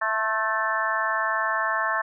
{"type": "harmonic tone with a mistuned harmonic", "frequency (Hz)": 220, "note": "A3", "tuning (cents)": 0, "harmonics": [3, 4, 5, 6, 7, 8], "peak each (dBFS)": [-31, -32, -27, -31, -31, -27], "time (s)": [0.01, 2.02], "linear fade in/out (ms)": 10, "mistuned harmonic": 5, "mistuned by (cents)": -28, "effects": []}